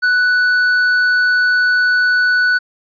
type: tone with hard clipping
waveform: sine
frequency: 1484 Hz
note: F#6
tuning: 5 cents sharp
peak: -12 dBFS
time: 0.02-2.59 s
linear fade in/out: 20 ms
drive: 5 dB
effects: resampled to 11025 Hz